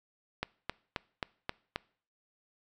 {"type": "click train", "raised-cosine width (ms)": 0.3, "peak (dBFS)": -16, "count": 6, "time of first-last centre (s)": [0.43, 1.76], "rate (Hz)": 3.76, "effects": ["noise-tail reverb RT60 0.5 s tail -23 dB re dry"]}